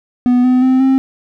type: tone with pitch steps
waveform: triangle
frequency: 247.1 / 253 / 259.1 / 265.3 Hz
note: B3 / B3 / C4 / C4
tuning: +1 / +42 / -17 / +24 cents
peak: -6 dBFS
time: 0.26-0.98 s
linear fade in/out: 0 ms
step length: 180 ms
effects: none